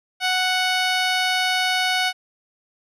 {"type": "tone with low-pass filter", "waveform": "10% pulse", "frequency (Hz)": 740, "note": "F#5", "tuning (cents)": 0, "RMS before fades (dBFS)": -21, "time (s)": [0.2, 2.13], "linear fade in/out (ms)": 50, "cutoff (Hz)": 8500, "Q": 0.67, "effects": []}